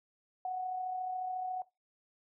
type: tone with amplitude modulation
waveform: sine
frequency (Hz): 740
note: F#5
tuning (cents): 0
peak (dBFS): -32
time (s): 0.45-1.62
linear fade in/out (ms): 2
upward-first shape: sine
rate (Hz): 34.1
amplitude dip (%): 35
effects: noise-tail reverb RT60 0.2 s tail -18 dB re dry